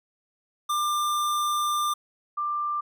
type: tone pair in turn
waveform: square / sine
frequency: 1193 / 1186.1 Hz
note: D6 / D6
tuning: +27 / +17 cents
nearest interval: unison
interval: 10 cents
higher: first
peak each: -24 / -25 dBFS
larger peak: first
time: 0.69-1.94 / 2.37-2.81 s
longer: first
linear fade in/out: 10 ms
effects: none